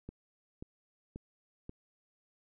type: click train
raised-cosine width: 3 ms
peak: -30 dBFS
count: 4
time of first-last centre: 0.09-1.694 s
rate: 1.87 Hz
effects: none